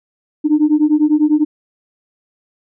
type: beating tone pair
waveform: sine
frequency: 297.3 / 307.3 Hz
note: D4 / D#4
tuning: +21 / -21 cents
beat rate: 10 Hz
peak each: -12 dBFS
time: 0.44-1.45 s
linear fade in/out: 20 ms
effects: tanh soft clip ceiling -4 dBFS